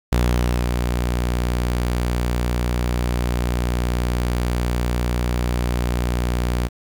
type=tone with ADSR envelope; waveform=sawtooth; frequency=60.4 Hz; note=B1; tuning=38 cents flat; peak=-11 dBFS; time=0.12-6.69 s; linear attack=6 ms; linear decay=540 ms; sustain=-4 dB; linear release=31 ms; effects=8-bit